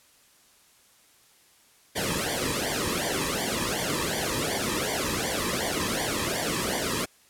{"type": "noise with flanger", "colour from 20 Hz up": "pink", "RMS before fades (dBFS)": -28, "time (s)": [1.95, 7.06], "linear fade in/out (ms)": 20, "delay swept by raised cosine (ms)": [0.75, 1.41], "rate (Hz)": 2.7, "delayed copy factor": -0.95, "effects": ["white hiss -59 dBFS RMS until 7.29 s", "low-pass 12000 Hz 12 dB/octave"]}